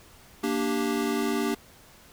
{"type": "chord", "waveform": "square", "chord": "G minor", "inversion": "first", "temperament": "equal", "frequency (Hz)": [233.1, 293.7, 392], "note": ["Bb3", "D4", "G4"], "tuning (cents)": [0, 0, 0], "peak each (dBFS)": -30, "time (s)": [0.43, 1.55], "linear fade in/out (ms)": 10, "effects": ["pink hiss -53 dBFS RMS until 2.12 s"]}